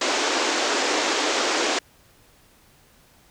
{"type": "band-pass noise", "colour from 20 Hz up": "pink", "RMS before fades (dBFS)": -23, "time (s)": [0.01, 1.79], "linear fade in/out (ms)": 5, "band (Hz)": [280, 7300], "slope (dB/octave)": 48, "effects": ["pink hiss -56 dBFS RMS until 3.3 s"]}